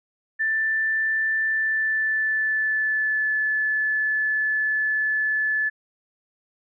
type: tone with pitch glide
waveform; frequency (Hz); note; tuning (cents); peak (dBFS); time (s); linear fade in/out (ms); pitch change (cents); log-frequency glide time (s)
sine; 1769 to 1731.6; A6 to A6; +9 to -28; -20; 0.39-5.7; 20; -37; 1.45-3.34
effects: none